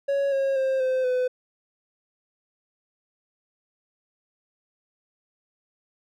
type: tone with pitch steps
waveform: triangle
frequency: 557 / 543.3 / 530 / 517 / 504.3 Hz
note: C#5 / C#5 / C5 / C5 / B4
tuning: +8 / -35 / +22 / -21 / +36 cents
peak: -19 dBFS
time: 0.08-1.28 s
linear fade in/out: 10 ms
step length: 240 ms
effects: none